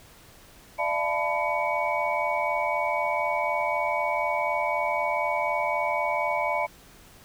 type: tone cluster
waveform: sine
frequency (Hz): 597 / 681 / 877 / 1000 / 2248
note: D5 / F5 / A5 / B5 / C#7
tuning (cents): +28 / -44 / -6 / +21 / +24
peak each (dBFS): -30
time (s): 0.78-6.67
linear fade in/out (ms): 20
effects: pink hiss -52 dBFS RMS until 7.24 s

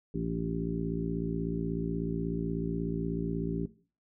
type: harmonic tone with a mistuned harmonic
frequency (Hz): 56.4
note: A1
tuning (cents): +44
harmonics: 1 / 2 / 3 / 4 / 5 / 6 / 7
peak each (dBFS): -40 / -43 / -34 / -38 / -36 / -44 / -39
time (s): 0.14-3.66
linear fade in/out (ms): 5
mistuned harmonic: 6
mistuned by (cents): +38
effects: noise-tail reverb RT60 0.4 s tail -17 dB re dry

